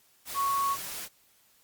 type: tone in noise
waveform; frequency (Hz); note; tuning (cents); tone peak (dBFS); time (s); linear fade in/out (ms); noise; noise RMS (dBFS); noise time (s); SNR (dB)
sine; 1108.7; C#6; 0; -25; 0.34-0.77; 50; white; -38; 0.25-1.09; +10
effects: white hiss -64 dBFS RMS until 1.63 s + Opus 48 kbps